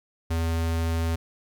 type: tone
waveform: square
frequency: 82.41 Hz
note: E2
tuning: in tune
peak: -24 dBFS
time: 0.3-1.16 s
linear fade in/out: 10 ms
effects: 11-bit